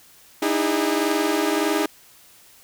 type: tone cluster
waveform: sawtooth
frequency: 301.6 / 323.2 / 406.7 Hz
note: D4 / E4 / G#4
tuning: +46 / -34 / -36 cents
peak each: -20 dBFS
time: 0.42-1.86 s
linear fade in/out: 5 ms
effects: white hiss -51 dBFS RMS until 2.63 s